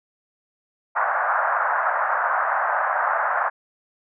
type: band-pass noise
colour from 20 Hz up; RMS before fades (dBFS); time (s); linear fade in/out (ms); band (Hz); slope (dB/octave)
white; -22; 0.95-3.5; 20; 620 to 1600; 48
effects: none